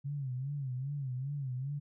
sine tone with vibrato, 135 Hz, C#3, 45 cents flat, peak -34 dBFS, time 0.04-1.8 s, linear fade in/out 20 ms, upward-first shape sine, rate 2.5 Hz, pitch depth 130 cents each way, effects none

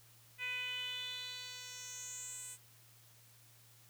10% pulse tone with band-pass filter sweep, 498.9 Hz, B4, 17 cents sharp, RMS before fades -44 dBFS, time 0.38-2.58 s, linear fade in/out 50 ms, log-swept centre 2300 to 9100 Hz, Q 4.7, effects added 116 Hz sine -65 dBFS peak until 3.89 s + white hiss -64 dBFS RMS until 3.89 s

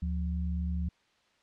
sine tone pair together, 74 / 177.33 Hz, D2 / F3, +14 / +27 cents, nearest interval octave + minor third, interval 1513 cents, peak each -30 / -35 dBFS, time 0.02-0.89 s, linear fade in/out 5 ms, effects white hiss -68 dBFS RMS until 1.42 s + low-pass 4000 Hz 12 dB/octave

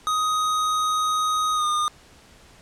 square tone with pitch glide, 1252 to 1218.5 Hz, D#6 to D#6, +10 to -37 cents, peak -21 dBFS, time 0.07-1.88 s, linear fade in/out 0 ms, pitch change -47 cents, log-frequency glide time 1.54-1.65 s, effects pink hiss -51 dBFS RMS until 2.61 s + low-pass 9000 Hz 12 dB/octave

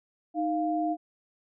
sine tone pair together, 311.1 / 698.4 Hz, D#4 / F5, 0 / 0 cents, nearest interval octave + major second, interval 1400 cents, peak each -28 dBFS, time 0.34-0.97 s, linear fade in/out 50 ms, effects none

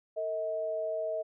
sine tone pair together, 450.7 / 637 Hz, A4 / D#5, +42 / +41 cents, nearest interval tritone, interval 599 cents, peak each -38 / -31 dBFS, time 0.16-1.23 s, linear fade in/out 20 ms, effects none

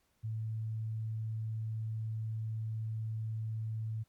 sine tone, 110.5 Hz, A2, 8 cents sharp, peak -34 dBFS, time 0.23-4.04 s, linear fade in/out 20 ms, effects pink hiss -75 dBFS RMS until 4.08 s + MP3 96 kbps

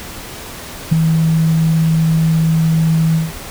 sine tone with ADSR envelope, 161.4 Hz, E3, 36 cents flat, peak -4 dBFS, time 0.91-3.33 s, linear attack 17 ms, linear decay 4 ms, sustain -6 dB, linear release 180 ms, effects pink hiss -30 dBFS RMS until 3.5 s

